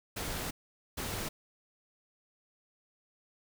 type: noise bursts at uneven times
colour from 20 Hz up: pink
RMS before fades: -37 dBFS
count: 2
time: 0.16-0.51 / 0.97-1.29 s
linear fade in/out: 10 ms
effects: none